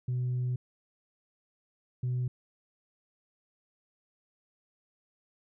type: tone pair in turn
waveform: sine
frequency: 125.1 / 125.1 Hz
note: B2 / B2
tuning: +23 / +23 cents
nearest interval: unison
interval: 0 cents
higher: neither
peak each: -26 dBFS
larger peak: neither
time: 0.08-0.56 / 2.03-2.28 s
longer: first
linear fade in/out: 5 ms
effects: tanh soft clip ceiling -26 dBFS